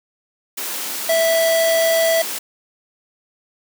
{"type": "high-pass noise", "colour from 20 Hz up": "white", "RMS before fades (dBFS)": -26, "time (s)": [0.57, 2.39], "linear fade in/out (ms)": 10, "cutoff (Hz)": 190, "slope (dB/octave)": 96}
{"type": "tone", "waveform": "square", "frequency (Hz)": 658, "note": "E5", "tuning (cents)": -3, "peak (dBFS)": -15, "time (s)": [1.09, 2.22], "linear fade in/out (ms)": 5}
{"effects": []}